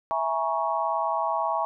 sine chord, A# half-diminished seventh, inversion second, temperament equal with one note detuned, 659.3 / 830.6 / 949.2 / 1108.7 Hz, E5 / G#5 / A#5 / C#6, 0 / 0 / +31 / 0 cents, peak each -29 dBFS, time 0.11-1.65 s, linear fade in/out 0 ms, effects none

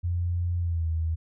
sine tone with pitch glide, 87.31 to 80.99 Hz, F2 to E2, 0 to -30 cents, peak -24 dBFS, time 0.03-1.16 s, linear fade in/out 20 ms, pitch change -130 cents, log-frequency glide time 0.59-0.88 s, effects none

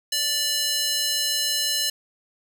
square tone with high-pass filter, 587.3 Hz, D5, in tune, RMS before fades -24 dBFS, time 0.12-1.9 s, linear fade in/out 5 ms, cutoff 3700 Hz, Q 1.4, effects none

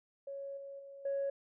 sine tone with level steps, 554.4 Hz, C#5, in tune, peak -40 / -44 / -48 / -31 dBFS, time 0.27-1.3 s, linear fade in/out 5 ms, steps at 0.57 / 0.79 / 1.05 s, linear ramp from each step 5 ms, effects tanh soft clip ceiling -29 dBFS

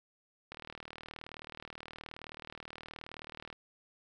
click train, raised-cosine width 0.3 ms, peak -28 dBFS, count 118, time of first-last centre 0.52-3.528 s, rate 38.9 Hz, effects none

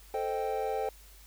triangle chord, A half-diminished seventh, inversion none, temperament equal, 440 / 523.3 / 622.3 / 784 Hz, A4 / C5 / Eb5 / G5, 0 / 0 / 0 / 0 cents, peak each -32 / -34 / -38 / -32 dBFS, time 0.14-0.89 s, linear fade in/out 2 ms, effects added 50 Hz sine -53 dBFS peak until 1.26 s + white hiss -57 dBFS RMS until 1.26 s

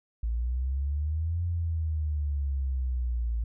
sine exponential two-way sweep, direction up then down, 55.5 to 87.31 to 56 Hz, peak -26 dBFS, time 0.23-3.44 s, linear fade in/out 5 ms, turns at 1.44 s, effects none

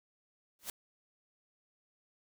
white noise with exponential growth, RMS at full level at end -35 dBFS, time 0.59-0.7 s, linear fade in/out 1 ms, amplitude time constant 23 ms, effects none

